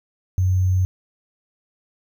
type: tone with sample-and-hold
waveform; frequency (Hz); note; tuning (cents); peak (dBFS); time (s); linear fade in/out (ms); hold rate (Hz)
sine; 92.5; F#2; 0; -15; 0.38-0.85; 0; 6300
effects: none